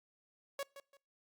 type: tone with echo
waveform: sawtooth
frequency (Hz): 557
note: C#5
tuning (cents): +8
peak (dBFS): -33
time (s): 0.59-0.63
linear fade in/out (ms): 2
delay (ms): 170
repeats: 2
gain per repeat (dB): -12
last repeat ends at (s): 0.97
effects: noise-tail reverb RT60 0.4 s tail -25 dB re dry + Opus 48 kbps